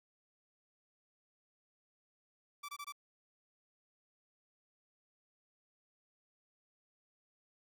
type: tone bursts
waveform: sawtooth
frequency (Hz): 1161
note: D6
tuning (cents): -20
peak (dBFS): -39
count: 4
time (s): 2.63-2.924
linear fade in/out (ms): 10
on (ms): 57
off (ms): 22
effects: none